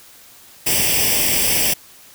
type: noise with comb filter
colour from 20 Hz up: white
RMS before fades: -17 dBFS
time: 0.66-1.74 s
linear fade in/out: 10 ms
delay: 0.37 ms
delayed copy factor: +0.8
effects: white hiss -45 dBFS RMS until 2.14 s